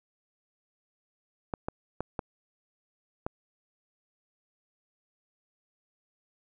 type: clicks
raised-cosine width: 1 ms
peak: -17 dBFS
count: 5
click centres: 1.538 / 1.685 / 2.006 / 2.192 / 3.265 s
effects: none